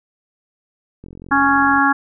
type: click train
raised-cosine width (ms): 3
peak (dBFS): -24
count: 34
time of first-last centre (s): 1.04-1.782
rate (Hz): 44.5
type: harmonic tone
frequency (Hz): 277.6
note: C#4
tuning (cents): +3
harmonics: 1 / 3 / 4 / 5 / 6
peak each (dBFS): -18 / -18 / -18 / -18 / -18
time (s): 1.31-1.93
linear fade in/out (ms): 10
effects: none